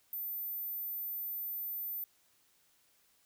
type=tone; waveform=sine; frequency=14080 Hz; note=A9; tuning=in tune; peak=-34 dBFS; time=0.13-2.04 s; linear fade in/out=0 ms; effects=tanh soft clip ceiling -35 dBFS + white hiss -70 dBFS RMS until 3.25 s